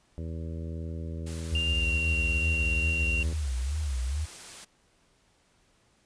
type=harmonic tone; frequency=81.7 Hz; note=E2; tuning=15 cents flat; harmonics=1 / 2 / 3 / 4 / 5 / 6 / 7; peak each=-34 / -40 / -44 / -46 / -48 / -50 / -51 dBFS; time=0.18-3.33 s; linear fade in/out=0 ms
type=noise; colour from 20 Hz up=white; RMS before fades=-44 dBFS; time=1.26-4.65 s; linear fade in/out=10 ms
type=tone with vibrato; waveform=sine; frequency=69.3 Hz; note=C#2; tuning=in tune; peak=-27 dBFS; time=1.51-4.26 s; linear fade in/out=20 ms; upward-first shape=sine; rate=2.3 Hz; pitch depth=200 cents each way
type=tone with pitch glide; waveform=sine; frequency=2794 to 2757 Hz; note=F7 to F7; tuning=0 to -23 cents; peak=-27 dBFS; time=1.55-3.23 s; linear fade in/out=2 ms; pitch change=-23 cents; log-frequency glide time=1.8-1.86 s
effects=pink hiss -66 dBFS RMS until 6.05 s + resampled to 22050 Hz